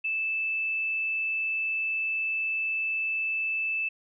sine tone, 2632 Hz, E7, 3 cents flat, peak -26 dBFS, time 0.04-3.89 s, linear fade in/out 10 ms, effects none

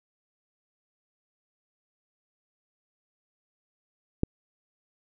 click, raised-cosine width 3 ms, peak -10 dBFS, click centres 4.234 s, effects none

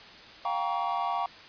triangle chord, G half-diminished seventh, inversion third, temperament just, 705.6 / 784 / 940.8 / 1128.9 Hz, F5 / G5 / Bb5 / Db6, +18 / 0 / +16 / +31 cents, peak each -31 dBFS, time 0.45-1.26 s, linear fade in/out 2 ms, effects white hiss -48 dBFS RMS until 1.48 s + resampled to 11025 Hz

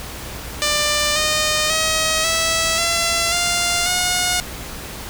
5% pulse tone with pitch steps, 594 / 613.5 / 633.7 / 654.5 / 676 / 698.3 / 721.2 Hz, D5 / D#5 / D#5 / E5 / E5 / F5 / F#5, +20 / -25 / +32 / -13 / +43 / 0 / -45 cents, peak -5 dBFS, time 0.62-4.4 s, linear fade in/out 0 ms, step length 540 ms, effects added 60 Hz sine -37 dBFS peak until 5.09 s + pink hiss -32 dBFS RMS until 5.09 s

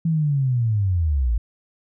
sine linear sweep, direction down, 166.9 to 51.9 Hz, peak -17 dBFS, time 0.05-1.38 s, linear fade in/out 5 ms, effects none

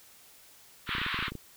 pink band-pass noise, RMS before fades -33 dBFS, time 0.86-1.31 s, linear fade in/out 50 ms, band 1100 to 3800 Hz, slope 48 dB/octave
clicks, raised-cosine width 3 ms, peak -26 dBFS, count 11, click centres 0.892 / 0.951 / 0.983 / 1.016 / 1.064 / 1.144 / 1.19 / 1.226 / 1.282 / 1.32 / 1.353 s
effects white hiss -56 dBFS RMS until 1.56 s

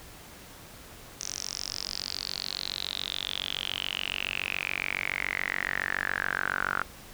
sawtooth tone with band-pass filter sweep, 47.1 Hz, F#1, 32 cents sharp, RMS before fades -33 dBFS, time 1.2-6.83 s, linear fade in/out 0 ms, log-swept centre 6000 to 1400 Hz, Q 8.2, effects pink hiss -48 dBFS RMS until 7.13 s

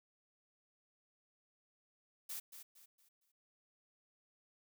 blue noise with echo, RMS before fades -44 dBFS, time 2.29-2.4 s, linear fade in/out 10 ms, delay 230 ms, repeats 4, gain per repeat -9 dB, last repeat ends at 3.32 s, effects none

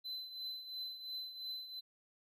triangle tone with tremolo, 4039 Hz, B7, 38 cents sharp, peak -38 dBFS, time 0.04-1.81 s, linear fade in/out 20 ms, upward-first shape triangle, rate 2.9 Hz, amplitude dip 70%, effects none

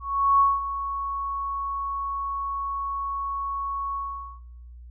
sine tone with ADSR envelope, 1109 Hz, C#6, in tune, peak -14 dBFS, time 0-4.41 s, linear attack 400 ms, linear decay 200 ms, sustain -12 dB, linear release 460 ms, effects noise-tail reverb RT60 0.8 s tail -20 dB re dry + added 60 Hz sine -41 dBFS peak until 4.9 s

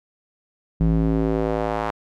square tone with band-pass filter sweep, 54.5 Hz, A1, 16 cents flat, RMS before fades -21 dBFS, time 0.8-1.91 s, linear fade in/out 10 ms, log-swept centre 160 to 980 Hz, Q 1.5, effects none

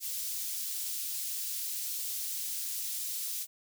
white high-pass noise, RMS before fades -36 dBFS, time 0-3.47 s, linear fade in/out 50 ms, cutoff 4400 Hz, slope 12 dB/octave, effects none

